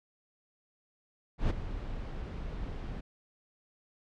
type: noise with ADSR envelope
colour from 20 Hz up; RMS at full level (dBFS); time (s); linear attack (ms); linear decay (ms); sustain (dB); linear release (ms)
brown; -25; 1.38-3.01; 120; 16; -13; 9
effects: low-pass 4000 Hz 12 dB/octave